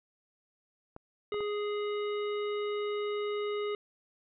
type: clicks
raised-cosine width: 1 ms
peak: -30 dBFS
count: 3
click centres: 0.964 / 1.343 / 1.406 s
type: harmonic tone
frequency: 415.3 Hz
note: G#4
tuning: in tune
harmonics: 1 / 3 / 5 / 7 / 9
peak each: -31 / -41 / -45 / -48 / -50 dBFS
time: 1.32-3.75 s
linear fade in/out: 2 ms
effects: none